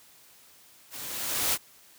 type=noise with level ramp; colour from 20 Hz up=white; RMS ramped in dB=-41 to -24 dBFS; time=0.9-1.58 s; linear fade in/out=50 ms; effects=white hiss -56 dBFS RMS until 1.98 s + high-pass 60 Hz 12 dB/octave